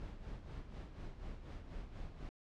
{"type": "noise with tremolo", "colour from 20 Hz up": "brown", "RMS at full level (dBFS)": -45, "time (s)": [0, 2.29], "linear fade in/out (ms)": 0, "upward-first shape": "sine", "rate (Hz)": 4.1, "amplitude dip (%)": 60, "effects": ["low-pass 5000 Hz 12 dB/octave"]}